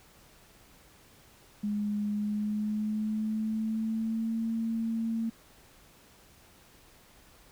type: tone with pitch glide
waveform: sine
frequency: 207.6 to 226.4 Hz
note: G#3 to A3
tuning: 0 to +50 cents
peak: -28 dBFS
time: 1.63-5.3 s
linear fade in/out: 10 ms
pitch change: +150 cents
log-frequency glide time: 2.11-4.43 s
effects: pink hiss -58 dBFS RMS until 7.51 s